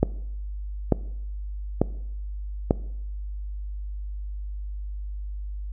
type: click train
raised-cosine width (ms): 2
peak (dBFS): -4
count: 4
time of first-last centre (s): 0.03-2.709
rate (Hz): 1.12
effects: noise-tail reverb RT60 0.8 s tail -20 dB re dry + added 50 Hz sine -30 dBFS peak until 5.72 s